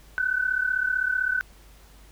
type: tone pair together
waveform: sine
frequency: 1489.3 / 1525 Hz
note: F#6 / G6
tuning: +11 / -48 cents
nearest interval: unison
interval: 41 cents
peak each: -25 dBFS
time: 0.18-1.41 s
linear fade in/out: 0 ms
effects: added 50 Hz sine -50 dBFS peak until 2.11 s + pink hiss -55 dBFS RMS until 2.11 s